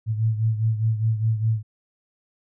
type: beating tone pair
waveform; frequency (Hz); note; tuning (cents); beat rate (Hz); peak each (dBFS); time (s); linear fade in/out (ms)
sine; 110 / 114.9; A2 / A#2; 0 / -25; 4.9; -20 / -26; 0.06-1.63; 50
effects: none